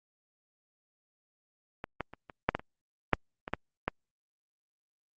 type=clicks; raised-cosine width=0.5 ms; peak=-21 / -17 / -29 / -29 / -8 / -14 / -26 / -6 / -22 / -13 / -13 dBFS; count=11; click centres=1.841 / 2.007 / 2.136 / 2.298 / 2.49 / 2.55 / 2.595 / 3.133 / 3.479 / 3.536 / 3.88 s; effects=Opus 48 kbps